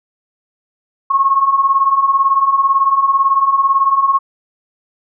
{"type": "beating tone pair", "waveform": "sine", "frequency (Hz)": [1076, 1094], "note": ["C6", "C#6"], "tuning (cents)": [48, -23], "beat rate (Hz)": 18, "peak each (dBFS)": [-16, -11], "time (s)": [1.1, 4.19], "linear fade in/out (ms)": 10, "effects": []}